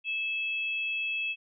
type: tone pair together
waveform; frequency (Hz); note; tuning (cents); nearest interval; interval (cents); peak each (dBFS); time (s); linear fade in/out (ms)
sine; 2614 / 3293; E7 / G#7; -15 / -15; major third; 400; -29 / -39; 0.04-1.36; 50
effects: none